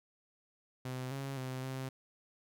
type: tone with pitch steps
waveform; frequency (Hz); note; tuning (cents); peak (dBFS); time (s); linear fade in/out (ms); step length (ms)
sawtooth; 128.3 / 136.7 / 129.6 / 131.8; C3 / C#3 / C3 / C3; -34 / -24 / -16 / +13; -34; 0.85-1.89; 5; 260
effects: none